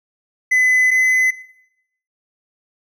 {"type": "tone pair in turn", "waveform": "triangle", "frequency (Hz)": [2015, 2026], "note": ["B6", "B6"], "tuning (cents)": [34, 44], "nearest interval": "unison", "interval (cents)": 10, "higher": "second", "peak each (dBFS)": -10, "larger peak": "neither", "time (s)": [[0.51, 0.91], [0.91, 1.31]], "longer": "neither", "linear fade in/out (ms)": 10, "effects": ["noise-tail reverb RT60 0.8 s tail -18 dB re dry"]}